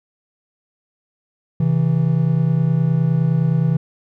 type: tone pair together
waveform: triangle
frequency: 133.42 / 163.1 Hz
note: C3 / E3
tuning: +34 / -18 cents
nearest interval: minor third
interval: 348 cents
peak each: -16 / -14 dBFS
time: 1.6-3.77 s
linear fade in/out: 5 ms
effects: none